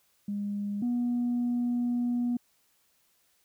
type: tone pair in turn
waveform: sine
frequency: 203.7 / 242.2 Hz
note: G#3 / B3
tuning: -33 / -34 cents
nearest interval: minor third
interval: 299 cents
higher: second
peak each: -29 / -24 dBFS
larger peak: second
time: 0.28-0.82 / 0.82-2.37 s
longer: second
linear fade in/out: 5 ms
effects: tanh soft clip ceiling -23 dBFS + white hiss -69 dBFS RMS until 3.44 s